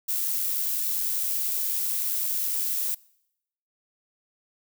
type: noise with amplitude modulation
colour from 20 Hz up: violet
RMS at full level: -26 dBFS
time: 0.08-2.95 s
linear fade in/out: 10 ms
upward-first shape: sine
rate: 90.3 Hz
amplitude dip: 25%
effects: noise-tail reverb RT60 0.8 s tail -24 dB re dry